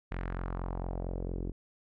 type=tone with low-pass filter sweep; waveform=sawtooth; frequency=44.4 Hz; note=F1; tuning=29 cents sharp; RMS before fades=-36 dBFS; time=0.11-1.52 s; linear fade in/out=10 ms; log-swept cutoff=2100 to 340 Hz; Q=2; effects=none